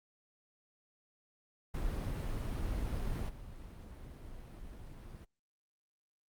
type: noise with level steps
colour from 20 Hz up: brown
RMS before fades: -36 / -48 dBFS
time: 1.74-5.25 s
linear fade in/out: 5 ms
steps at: 3.28 s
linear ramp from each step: 20 ms
effects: Opus 32 kbps